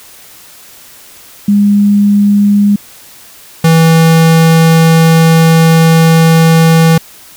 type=tone pair in turn; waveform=sine / square; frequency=203.9 / 163.22 Hz; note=G#3 / E3; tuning=-32 / -17 cents; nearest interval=major third; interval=385 cents; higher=first; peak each=-4 dBFS; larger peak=neither; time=1.48-2.76 / 3.64-6.98 s; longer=second; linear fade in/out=5 ms; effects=white hiss -36 dBFS RMS until 7.36 s